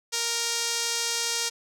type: tone with band-pass filter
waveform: sawtooth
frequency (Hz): 466.2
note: A#4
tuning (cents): 0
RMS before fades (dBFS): -28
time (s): 0.12-1.5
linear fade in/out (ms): 20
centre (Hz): 5900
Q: 1.5
effects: none